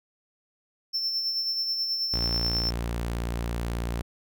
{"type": "tone with tremolo", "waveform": "triangle", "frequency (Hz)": 5360, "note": "E8", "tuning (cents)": 28, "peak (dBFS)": -23, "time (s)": [0.93, 2.71], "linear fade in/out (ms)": 20, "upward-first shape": "sine", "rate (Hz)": 9.3, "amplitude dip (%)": 40}
{"type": "tone", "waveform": "sawtooth", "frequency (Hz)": 58.27, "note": "A#1", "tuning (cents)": 0, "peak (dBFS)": -24, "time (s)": [2.13, 4.02], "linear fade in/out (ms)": 10}
{"effects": []}